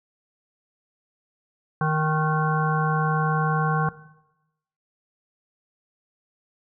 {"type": "harmonic tone with a mistuned harmonic", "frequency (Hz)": 155.56, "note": "D#3", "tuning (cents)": 0, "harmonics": [1, 3, 5, 7, 9, 10], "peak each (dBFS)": [-22, -31, -28, -28, -34, -31], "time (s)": [1.81, 3.89], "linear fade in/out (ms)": 2, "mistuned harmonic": 10, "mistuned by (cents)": -41, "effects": ["noise-tail reverb RT60 0.9 s tail -17 dB re dry"]}